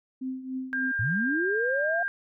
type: tone with tremolo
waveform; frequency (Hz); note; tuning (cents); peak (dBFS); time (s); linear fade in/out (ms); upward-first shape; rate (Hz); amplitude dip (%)
sine; 260; C4; -11; -28; 0.21-0.92; 10; triangle; 3.5; 75
type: tone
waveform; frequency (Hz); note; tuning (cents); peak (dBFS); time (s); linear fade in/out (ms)
sine; 1600; G6; +35; -26; 0.73-2.08; 0
type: linear sweep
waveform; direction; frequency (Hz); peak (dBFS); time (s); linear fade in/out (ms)
sine; up; 94.1 to 709; -26; 0.99-2.03; 5
effects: none